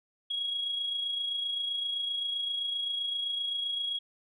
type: tone with amplitude modulation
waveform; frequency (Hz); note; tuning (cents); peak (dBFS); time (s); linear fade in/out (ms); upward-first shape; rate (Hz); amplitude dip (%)
sine; 3311; G#7; -6; -27; 0.3-3.99; 10; sine; 27.7; 45
effects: tanh soft clip ceiling -24 dBFS